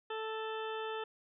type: harmonic tone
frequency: 440 Hz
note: A4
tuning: in tune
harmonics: 1 / 2 / 3 / 4 / 6 / 7 / 8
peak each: -39 / -43 / -45 / -48 / -50 / -51 / -52 dBFS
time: 0.1-1.04 s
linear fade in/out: 5 ms
effects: none